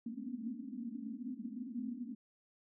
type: band-pass noise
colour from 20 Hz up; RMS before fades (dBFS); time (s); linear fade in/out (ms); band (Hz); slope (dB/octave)
pink; -43; 0.06-2.15; 5; 220 to 270; 96
effects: none